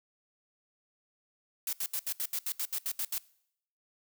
blue noise bursts, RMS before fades -33 dBFS, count 12, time 1.67-3.181 s, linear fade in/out 2 ms, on 59 ms, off 73 ms, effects noise-tail reverb RT60 0.7 s tail -22 dB re dry

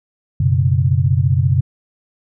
sine chord, F# suspended fourth, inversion none, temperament equal, 92.5 / 123.47 / 138.59 Hz, F#2 / B2 / C#3, 0 / 0 / 0 cents, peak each -16 dBFS, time 0.4-1.61 s, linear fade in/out 5 ms, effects none

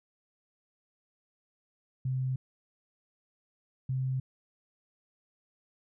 sine tone pair in turn, 130 / 130.75 Hz, C3 / C3, -11 / -1 cents, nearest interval unison, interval 10 cents, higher second, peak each -28 dBFS, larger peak neither, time 2.05-2.36 / 3.89-4.2 s, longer neither, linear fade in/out 5 ms, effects none

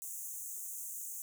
pink high-pass noise, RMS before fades -43 dBFS, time 0.02-1.22 s, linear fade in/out 0 ms, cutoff 6300 Hz, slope 96 dB/octave, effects none

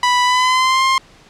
sawtooth tone with pitch glide, 987.8 to 1058.7 Hz, B5 to C6, 0 to +20 cents, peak -8 dBFS, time 0.03-0.98 s, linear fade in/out 2 ms, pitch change +120 cents, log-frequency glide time 0.23-0.84 s, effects pink hiss -46 dBFS RMS until 1.29 s + low-pass 6000 Hz 12 dB/octave

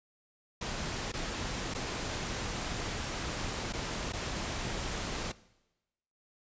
pink noise with dropouts, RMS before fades -36 dBFS, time 0.61-5.32 s, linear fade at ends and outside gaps 5 ms, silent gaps 1.12-1.137 / 1.739-1.747 / 3.726-3.734 / 4.124-4.133 s, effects noise-tail reverb RT60 1.0 s tail -20 dB re dry + resampled to 16000 Hz

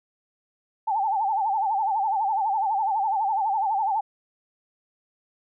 sine tone with vibrato, 830.6 Hz, G#5, in tune, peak -21 dBFS, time 0.87-4.01 s, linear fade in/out 10 ms, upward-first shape sine, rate 12 Hz, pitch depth 140 cents each way, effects none

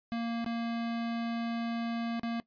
square tone with dropouts, 232.1 Hz, A#3, 7 cents flat, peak -32 dBFS, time 0.12-2.4 s, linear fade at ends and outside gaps 0 ms, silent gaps 0.445-0.462 / 2.196-2.233 s, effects noise-tail reverb RT60 0.1 s tail -19 dB re dry + resampled to 11025 Hz

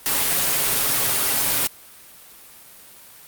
white noise with comb filter, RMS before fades -20 dBFS, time 0.06-1.67 s, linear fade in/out 0 ms, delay 7.2 ms, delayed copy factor +0.55, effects white hiss -45 dBFS RMS until 3.27 s + Opus 32 kbps

